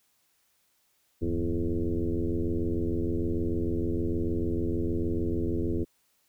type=tone with frequency modulation; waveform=sine; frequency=163.8 Hz; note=E3; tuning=11 cents flat; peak=-25 dBFS; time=1.21-5.85 s; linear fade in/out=20 ms; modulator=86.6 Hz; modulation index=2.9; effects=white hiss -70 dBFS RMS until 6.28 s